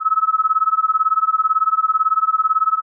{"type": "tone with tremolo", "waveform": "sine", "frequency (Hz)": 1292, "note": "E6", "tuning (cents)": -35, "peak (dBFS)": -10, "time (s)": [0, 2.82], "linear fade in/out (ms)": 50, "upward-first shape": "sine", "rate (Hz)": 18, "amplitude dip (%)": 95, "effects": []}